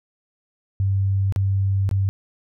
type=tone with dropouts; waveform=sine; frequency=97.5 Hz; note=G2; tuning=9 cents flat; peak=-17 dBFS; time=0.8-2.09 s; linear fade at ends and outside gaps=0 ms; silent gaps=1.324-1.361 / 1.891-1.912 s; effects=none